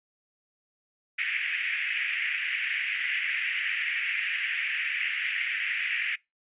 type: band-pass noise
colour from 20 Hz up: pink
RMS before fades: -30 dBFS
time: 1.18-6.16 s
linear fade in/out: 10 ms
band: 1800 to 2700 Hz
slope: 48 dB/octave
effects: noise-tail reverb RT60 0.2 s tail -23 dB re dry + resampled to 8000 Hz